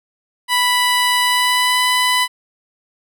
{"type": "tone with pitch glide", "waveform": "15% pulse", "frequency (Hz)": [987.8, 998.7], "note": ["B5", "B5"], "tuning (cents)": [0, 19], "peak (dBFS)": -7, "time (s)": [0.48, 2.28], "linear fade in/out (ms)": 50, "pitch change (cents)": 19, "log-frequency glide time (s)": [1.21, 1.8], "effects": []}